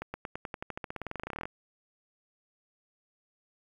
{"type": "accelerating click train", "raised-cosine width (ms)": 0.5, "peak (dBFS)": -21, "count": 26, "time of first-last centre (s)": [0.02, 1.455], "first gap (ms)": 120, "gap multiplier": 0.93, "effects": ["9-bit"]}